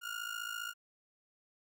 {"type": "ring-modulated tone", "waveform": "30% pulse", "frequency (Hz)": 1418, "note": "F6", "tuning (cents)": 26, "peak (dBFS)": -33, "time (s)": [0.01, 0.74], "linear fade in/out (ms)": 50, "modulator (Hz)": 27.5, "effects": []}